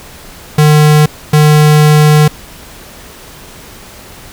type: tone bursts at uneven times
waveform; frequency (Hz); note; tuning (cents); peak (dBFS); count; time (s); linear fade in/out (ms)
square; 151.2; D#3; -49; -4; 2; 0.58-1.06 / 1.33-2.28; 5
effects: pink hiss -33 dBFS RMS until 4.32 s